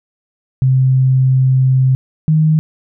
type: tone pair in turn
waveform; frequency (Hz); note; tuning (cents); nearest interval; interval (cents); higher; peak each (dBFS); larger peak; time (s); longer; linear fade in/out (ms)
sine; 130.81 / 156.1; C3 / D#3; 0 / +6; minor third; 306; second; -8; neither; 0.62-1.95 / 2.28-2.59; first; 0
effects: none